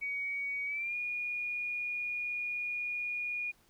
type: tone with pitch glide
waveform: sine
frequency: 2251 to 2441 Hz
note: C#7 to D#7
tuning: +26 to -34 cents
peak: -33 dBFS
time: 0.01-3.52 s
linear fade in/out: 20 ms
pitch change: +140 cents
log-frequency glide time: 0.65-0.96 s
effects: pink hiss -67 dBFS RMS until 3.69 s